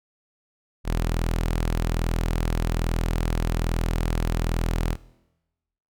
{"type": "tone", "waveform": "sawtooth", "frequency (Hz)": 41.2, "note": "E1", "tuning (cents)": 0, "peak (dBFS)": -18, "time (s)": [0.84, 4.97], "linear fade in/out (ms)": 50, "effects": ["noise-tail reverb RT60 1.0 s tail -20 dB re dry"]}